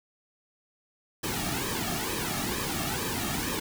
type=noise with flanger; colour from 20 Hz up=pink; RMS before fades=-31 dBFS; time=1.23-3.6 s; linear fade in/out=10 ms; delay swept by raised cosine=1.4 to 2.03 ms; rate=2.2 Hz; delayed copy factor=-0.75; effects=none